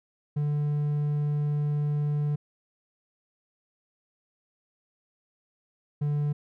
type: tone pair in turn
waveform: triangle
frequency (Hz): 147.3 / 146.71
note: D3 / D3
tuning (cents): +6 / -1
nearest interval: unison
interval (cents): 7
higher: first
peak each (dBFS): -22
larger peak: neither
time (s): 0.36-2.36 / 6.01-6.33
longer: first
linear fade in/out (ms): 10
effects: none